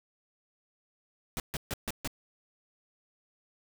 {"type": "noise bursts", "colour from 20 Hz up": "pink", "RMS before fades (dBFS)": -34, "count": 5, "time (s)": [1.37, 2.075], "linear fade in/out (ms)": 0, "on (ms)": 29, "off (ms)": 140, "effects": []}